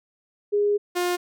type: tone pair in turn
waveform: sine / sawtooth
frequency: 411.4 / 355.1 Hz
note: G#4 / F4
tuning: -16 / +29 cents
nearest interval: minor third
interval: 255 cents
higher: first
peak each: -18 dBFS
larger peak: neither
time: 0.52-0.78 / 0.95-1.17 s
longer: first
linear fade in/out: 20 ms
effects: none